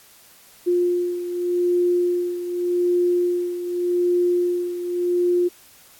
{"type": "beating tone pair", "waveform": "sine", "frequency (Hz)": [353.4, 354.25], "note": ["F4", "F4"], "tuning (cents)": [21, 25], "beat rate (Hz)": 0.85, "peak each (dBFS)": [-19, -25], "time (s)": [0.66, 5.49], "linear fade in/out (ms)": 20, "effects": ["white hiss -50 dBFS RMS until 5.99 s", "AAC 64 kbps"]}